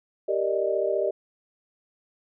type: chord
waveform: sine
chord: Eb major seventh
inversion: first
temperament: equal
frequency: 392 / 466.2 / 587.3 / 622.3 Hz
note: G4 / Bb4 / D5 / Eb5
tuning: 0 / 0 / 0 / 0 cents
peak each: -27 / -30 / -28 / -27 dBFS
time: 0.28-1.11 s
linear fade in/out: 10 ms
effects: none